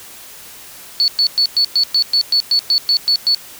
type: tone bursts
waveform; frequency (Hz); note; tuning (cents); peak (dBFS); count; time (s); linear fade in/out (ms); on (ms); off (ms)
sine; 4435; C#8; 0; -10; 13; 1-3.347; 0; 79; 110
effects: white hiss -37 dBFS RMS until 3.59 s